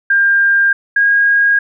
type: tone pair in turn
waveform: sine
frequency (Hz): 1600 / 1633.6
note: G6 / G#6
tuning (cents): +35 / -29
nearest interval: unison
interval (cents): 36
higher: second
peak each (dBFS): -8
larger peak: neither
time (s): 0.1-0.73 / 0.96-1.59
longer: neither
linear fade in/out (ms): 5
effects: none